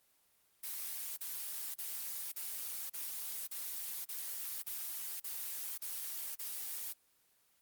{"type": "noise bursts", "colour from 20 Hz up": "blue", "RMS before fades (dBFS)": -41, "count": 11, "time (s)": [0.63, 6.93], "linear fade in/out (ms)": 10, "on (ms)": 540, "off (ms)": 36, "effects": ["white hiss -72 dBFS RMS until 7.61 s", "Opus 24 kbps"]}